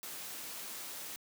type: noise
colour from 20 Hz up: white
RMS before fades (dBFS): -44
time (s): 0.03-1.16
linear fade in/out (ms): 0
effects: high-pass 150 Hz 12 dB/octave

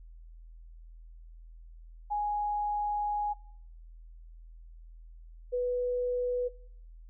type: tone pair in turn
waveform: sine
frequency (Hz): 830.6 / 493.9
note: G#5 / B4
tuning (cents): 0 / 0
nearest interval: major sixth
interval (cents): 900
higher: first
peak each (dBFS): -28 / -27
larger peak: second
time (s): 2.1-3.34 / 5.52-6.49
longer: first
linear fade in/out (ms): 20
effects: noise-tail reverb RT60 0.6 s tail -21 dB re dry + added 41 Hz sine -47 dBFS peak until 7.09 s

